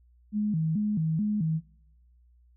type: tone with vibrato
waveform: sine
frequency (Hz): 182.9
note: F#3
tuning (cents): -20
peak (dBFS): -24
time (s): 0.32-1.61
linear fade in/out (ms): 50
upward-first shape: square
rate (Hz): 2.3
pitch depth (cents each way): 240
effects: noise-tail reverb RT60 0.9 s tail -24 dB re dry + added 60 Hz sine -57 dBFS peak until 2.56 s